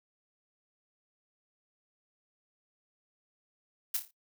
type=noise with echo; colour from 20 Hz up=blue; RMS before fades=-30 dBFS; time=3.94-3.97 s; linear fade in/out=5 ms; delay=28 ms; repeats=5; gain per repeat=-7 dB; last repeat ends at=4.11 s; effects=noise-tail reverb RT60 0.1 s tail -17 dB re dry